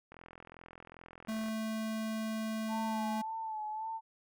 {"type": "click train", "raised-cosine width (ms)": 0.5, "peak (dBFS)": -35, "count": 59, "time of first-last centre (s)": [0.12, 1.485], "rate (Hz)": 42.5}
{"type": "tone", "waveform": "square", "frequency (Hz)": 220, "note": "A3", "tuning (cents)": 0, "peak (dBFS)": -35, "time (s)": [1.28, 3.22], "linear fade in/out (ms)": 10}
{"type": "tone with vibrato", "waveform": "sine", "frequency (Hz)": 874, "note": "A5", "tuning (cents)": -12, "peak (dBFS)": -36, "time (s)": [2.68, 4.01], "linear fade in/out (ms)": 50, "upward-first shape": "sine", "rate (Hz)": 1.8, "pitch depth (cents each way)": 45}
{"effects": []}